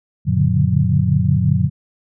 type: tone cluster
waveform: sine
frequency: 93.1 / 116 / 141.1 / 146.7 / 181.3 Hz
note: F#2 / A#2 / C#3 / D3 / F#3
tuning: +11 / -8 / +31 / -2 / -35 cents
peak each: -19 dBFS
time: 0.25-1.7 s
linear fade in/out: 50 ms
effects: none